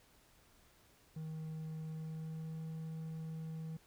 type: tone with pitch glide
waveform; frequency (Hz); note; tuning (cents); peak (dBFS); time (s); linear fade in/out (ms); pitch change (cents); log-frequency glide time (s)
triangle; 158 to 160.02; D#3 to D#3; +27 to +49; -39; 1.16-3.77; 5; +22; 1.85-2.62
effects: pink hiss -67 dBFS RMS until 3.86 s